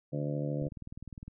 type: harmonic tone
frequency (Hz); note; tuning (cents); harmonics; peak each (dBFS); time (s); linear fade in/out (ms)
73.1; D2; -7; 2 / 3 / 4 / 5 / 6 / 7 / 8 / 9; -33 / -43 / -38 / -44 / -50 / -39 / -43 / -49; 0.12-0.69; 20
type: click train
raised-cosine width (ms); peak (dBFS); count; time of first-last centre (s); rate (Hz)
5; -31; 14; 0.62-1.28; 19.7
effects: none